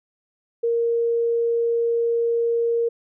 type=tone; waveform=sine; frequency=466.2 Hz; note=A#4; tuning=in tune; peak=-18 dBFS; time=0.63-2.89 s; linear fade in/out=10 ms; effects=none